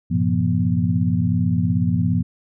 sine tone cluster, 97.3 / 114.7 / 130.9 / 172.7 / 241.5 Hz, G2 / A#2 / C3 / F3 / B3, -12 / -28 / +1 / -19 / -39 cents, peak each -22 / -23 / -29 / -20 / -24 dBFS, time 0.1-2.23 s, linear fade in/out 20 ms, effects none

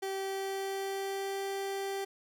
30% pulse tone with pitch glide, 387.1 to 392.1 Hz, G4 to G4, -22 to 0 cents, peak -31 dBFS, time 0.02-2.05 s, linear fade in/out 10 ms, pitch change +22 cents, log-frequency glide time 0.12-1.43 s, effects none

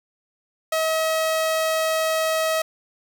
sawtooth tone, 639 Hz, D#5, 46 cents sharp, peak -16 dBFS, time 0.72-2.62 s, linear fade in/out 5 ms, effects none

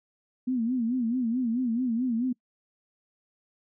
sine tone with vibrato, 241.2 Hz, B3, 41 cents flat, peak -24 dBFS, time 0.47-2.33 s, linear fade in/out 10 ms, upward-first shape sine, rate 4.6 Hz, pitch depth 130 cents each way, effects noise-tail reverb RT60 0.1 s tail -25 dB re dry

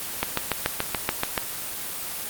click train, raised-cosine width 0.3 ms, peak -5 dBFS, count 9, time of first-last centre 0.23-1.378 s, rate 6.97 Hz, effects white hiss -32 dBFS RMS until 2.29 s + Opus 24 kbps

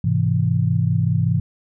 sine chord, Ab augmented, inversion none, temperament equal with one note detuned, 103.83 / 128.94 / 164.81 Hz, Ab2 / C3 / E3, 0 / -25 / 0 cents, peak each -20 dBFS, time 0.04-1.4 s, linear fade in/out 5 ms, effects none

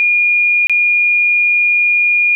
sine tone with dropouts, 2428 Hz, D#7, 43 cents flat, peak -9 dBFS, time 0-2.35 s, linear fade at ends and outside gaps 0 ms, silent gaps 0.67-0.696 s, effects none

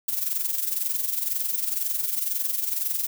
violet noise with amplitude modulation, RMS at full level -24 dBFS, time 0.08-3.07 s, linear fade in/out 5 ms, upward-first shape sine, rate 22 Hz, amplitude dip 65%, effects none

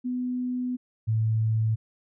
sine tone pair in turn, 249.7 / 110.65 Hz, B3 / A2, +19 / +10 cents, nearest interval octave + major second, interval 1409 cents, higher first, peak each -26 / -21 dBFS, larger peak second, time 0.04-0.77 / 1.07-1.76 s, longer first, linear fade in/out 20 ms, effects none

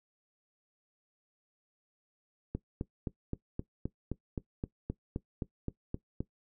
click train, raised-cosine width 3 ms, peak -21 dBFS, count 15, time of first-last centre 2.55-6.205 s, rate 3.83 Hz, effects noise-tail reverb RT60 0.1 s tail -18 dB re dry

